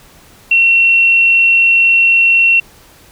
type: tone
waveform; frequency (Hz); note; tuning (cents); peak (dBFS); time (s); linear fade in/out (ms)
sine; 2722; F7; -45; -6; 0.51-2.6; 5
effects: pink hiss -43 dBFS RMS until 3.11 s